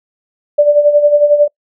sine tone with tremolo, 587.3 Hz, D5, in tune, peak -3 dBFS, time 0.58-1.48 s, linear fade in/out 10 ms, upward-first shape sine, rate 11 Hz, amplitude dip 65%, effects noise-tail reverb RT60 0.1 s tail -26 dB re dry

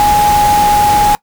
sine tone in noise, 830.6 Hz, G#5, in tune, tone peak -7 dBFS, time 0-1.15 s, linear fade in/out 0 ms, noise pink, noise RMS -18 dBFS, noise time 0-1.15 s, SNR +8 dB, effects noise-tail reverb RT60 0.1 s tail -21 dB re dry

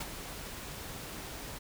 pink noise with ADSR envelope, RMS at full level -36 dBFS, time 0-1.59 s, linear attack 8 ms, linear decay 38 ms, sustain -7 dB, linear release 14 ms, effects none

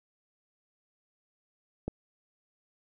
click, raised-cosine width 2 ms, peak -19 dBFS, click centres 1.88 s, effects none

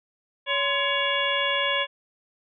harmonic tone with a mistuned harmonic, 562 Hz, C#5, 24 cents sharp, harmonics 1 / 2 / 3 / 4 / 5 / 6, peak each -29 / -29 / -29 / -29 / -29 / -29 dBFS, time 0.46-1.87 s, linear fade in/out 50 ms, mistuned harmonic 2, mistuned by -140 cents, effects none

